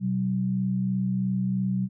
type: tone pair together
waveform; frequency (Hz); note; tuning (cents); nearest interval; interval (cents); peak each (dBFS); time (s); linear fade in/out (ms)
sine; 126.48 / 189.5; B2 / F#3; +42 / +42; perfect fifth; 700; -29 / -24; 0-1.89; 50
effects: none